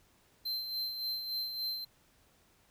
square tone with tremolo, 4111 Hz, C8, 31 cents flat, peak -33 dBFS, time 0.45-1.85 s, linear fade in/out 10 ms, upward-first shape sine, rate 3.5 Hz, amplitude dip 50%, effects pink hiss -67 dBFS RMS until 2.7 s

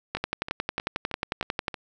two click trains, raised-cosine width 0.3 ms, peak -10 / -18 dBFS, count 18 / 6, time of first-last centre 0.15-1.682 / 0.17-1.742 s, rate 11.1 / 3.18 Hz, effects none

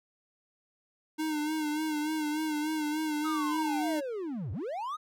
square tone with vibrato, 306.2 Hz, D#4, 28 cents flat, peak -30 dBFS, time 1.18-4.01 s, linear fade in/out 20 ms, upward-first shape sine, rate 3.4 Hz, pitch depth 50 cents each way
triangle linear two-way sweep, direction down then up, 1288 to 80.6 to 1288 Hz, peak -31 dBFS, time 3.24-4.97 s, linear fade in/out 20 ms, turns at 4.52 s
effects none

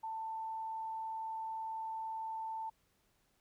sine tone, 889 Hz, A5, 18 cents sharp, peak -38 dBFS, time 0.03-2.7 s, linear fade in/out 10 ms, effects pink hiss -75 dBFS RMS until 3.4 s

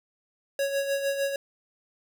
square tone with tremolo, 554.4 Hz, C#5, in tune, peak -24 dBFS, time 0.59-1.36 s, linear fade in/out 2 ms, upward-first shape sine, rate 6.6 Hz, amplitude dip 55%, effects none

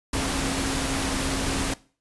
sine tone in noise, 270 Hz, C#4, 45 cents flat, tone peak -30 dBFS, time 0.13-1.74 s, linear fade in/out 5 ms, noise pink, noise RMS -27 dBFS, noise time 0.13-1.74 s, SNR -6 dB, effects noise-tail reverb RT60 0.4 s tail -20 dB re dry + resampled to 24000 Hz

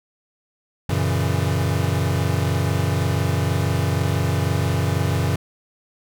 square chord, F# dominant seventh, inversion none, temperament equal, 92.5 / 116.54 / 138.59 / 164.81 Hz, F#2 / A#2 / C#3 / E3, 0 / 0 / 0 / 0 cents, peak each -23 / -26 / -25 / -27 dBFS, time 0.89-5.36 s, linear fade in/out 5 ms, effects none

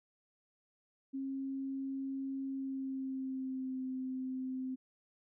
sine tone with pitch glide, 270 to 259.3 Hz, C#4 to C4, -45 to -15 cents, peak -36 dBFS, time 1.13-4.76 s, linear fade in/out 20 ms, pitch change -70 cents, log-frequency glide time 2.46-3.83 s, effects none

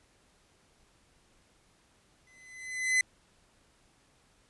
45% pulse tone with exponential growth, 2026 Hz, B6, 44 cents sharp, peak -21 dBFS, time 2.27-3.01 s, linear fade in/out 2 ms, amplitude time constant 160 ms, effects pink hiss -66 dBFS RMS until 4.49 s + resampled to 24000 Hz

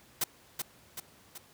white noise with echo, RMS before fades -29 dBFS, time 0.21-0.24 s, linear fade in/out 5 ms, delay 380 ms, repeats 3, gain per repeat -5 dB, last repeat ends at 1.38 s, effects pink hiss -59 dBFS RMS until 1.53 s + high-pass 80 Hz 12 dB/octave

